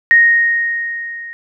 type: tone with level ramp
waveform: sine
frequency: 1864.7 Hz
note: A#6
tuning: in tune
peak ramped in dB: -4 to -27 dBFS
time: 0.11-1.33 s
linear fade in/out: 0 ms
effects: none